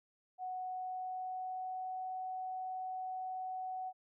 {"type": "tone with pitch glide", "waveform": "sine", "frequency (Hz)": [740, 746.4], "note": ["F#5", "F#5"], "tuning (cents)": [0, 15], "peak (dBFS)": -38, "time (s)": [0.38, 3.93], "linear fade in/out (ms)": 50, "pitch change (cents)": 15, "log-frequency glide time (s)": [0.58, 2.07], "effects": []}